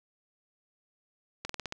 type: slowing click train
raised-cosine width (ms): 0.2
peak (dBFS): -18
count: 6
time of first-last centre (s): 1.45-1.724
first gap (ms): 44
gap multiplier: 1.11
effects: none